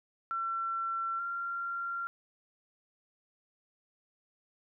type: tone pair in turn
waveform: sine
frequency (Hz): 1350 / 1380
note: E6 / F6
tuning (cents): +41 / -21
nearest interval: unison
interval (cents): 38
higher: second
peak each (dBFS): -31 / -33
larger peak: first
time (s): 0.31-1.19 / 1.19-2.07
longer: neither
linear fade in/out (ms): 0
effects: none